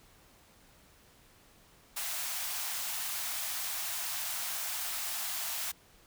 white high-pass noise, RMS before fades -36 dBFS, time 1.96-5.72 s, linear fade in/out 10 ms, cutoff 630 Hz, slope 96 dB/octave, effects pink hiss -61 dBFS RMS until 6.06 s

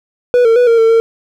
triangle tone with pitch steps, 491 / 454.4 / 490.9 / 461.9 / 450.1 / 455.8 Hz, B4 / A#4 / B4 / A#4 / A4 / A#4, -10 / -44 / -10 / -16 / +39 / -39 cents, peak -4 dBFS, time 0.34-1 s, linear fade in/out 0 ms, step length 110 ms, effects none

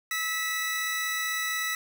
sawtooth tone pair together, 1295.3 / 1961 Hz, E6 / B6, -31 / -13 cents, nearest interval perfect fifth, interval 718 cents, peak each -31 / -25 dBFS, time 0.11-1.75 s, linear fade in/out 2 ms, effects none

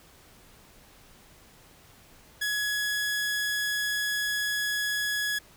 sawtooth tone, 1682 Hz, G#6, 22 cents sharp, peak -23 dBFS, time 2.41-5.39 s, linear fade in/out 10 ms, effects pink hiss -55 dBFS RMS until 5.56 s

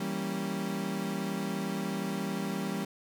35% pulse chord, E diminished seventh, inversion none, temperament equal, 164.81 / 196 / 233.1 / 277.2 Hz, E3 / G3 / Bb3 / Db4, 0 / 0 / 0 / 0 cents, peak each -37 / -32 / -38 / -38 dBFS, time 0-2.85 s, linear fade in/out 5 ms, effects none

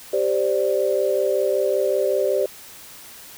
sine chord, G suspended fourth, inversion none, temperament just, 392 / 522.7 / 588 Hz, G4 / C5 / D5, 0 / -2 / +2 cents, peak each -22 dBFS, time 0.13-2.46 s, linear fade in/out 5 ms, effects white hiss -42 dBFS RMS until 3.37 s

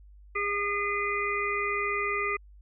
harmonic tone, 407.3 Hz, G#4, 34 cents flat, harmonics 1 / 3 / 5 / 6, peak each -33 / -31 / -31 / -34 dBFS, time 0.35-2.37 s, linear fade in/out 10 ms, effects added 50 Hz sine -49 dBFS peak until 2.61 s

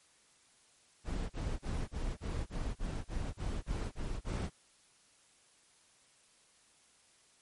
brown noise bursts, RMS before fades -36 dBFS, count 12, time 1.04-4.501 s, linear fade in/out 50 ms, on 260 ms, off 31 ms, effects white hiss -66 dBFS RMS until 7.41 s + MP3 48 kbps

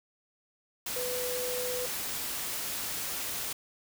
sine tone in noise, 498.2 Hz, B4, 15 cents sharp, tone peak -33 dBFS, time 0.96-1.86 s, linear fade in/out 5 ms, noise white, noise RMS -35 dBFS, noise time 0.86-3.53 s, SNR -1 dB, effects none

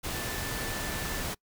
sine tone in noise, 1760 Hz, A6, in tune, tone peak -41 dBFS, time 0.14-1.24 s, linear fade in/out 20 ms, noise pink, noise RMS -34 dBFS, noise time 0.03-1.35 s, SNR -10 dB, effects noise-tail reverb RT60 0.1 s tail -25 dB re dry

